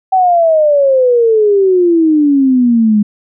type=exponential sweep; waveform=sine; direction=down; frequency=767 to 205.3 Hz; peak=-6 dBFS; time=0.12-3.03 s; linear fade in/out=10 ms; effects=none